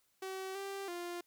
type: tone with pitch steps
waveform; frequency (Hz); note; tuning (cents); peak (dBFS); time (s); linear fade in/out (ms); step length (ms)
sawtooth; 380.5 / 393.3 / 349.2; F#4 / G4 / F4; +48 / +6 / 0; -36; 0.22-1.21; 5; 330
effects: white hiss -75 dBFS RMS until 1.26 s